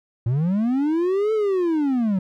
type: linear two-way sweep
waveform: triangle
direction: up then down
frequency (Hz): 110 to 443.5 to 181.2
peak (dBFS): -16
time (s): 0.26-2.19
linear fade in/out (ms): 5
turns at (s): 1.33
effects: none